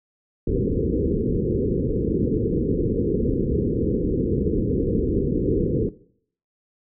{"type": "low-pass noise", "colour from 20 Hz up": "white", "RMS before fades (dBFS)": -22, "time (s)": [0.47, 5.89], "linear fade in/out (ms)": 5, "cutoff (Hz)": 480, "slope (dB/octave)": 96, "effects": ["noise-tail reverb RT60 0.6 s tail -18 dB re dry"]}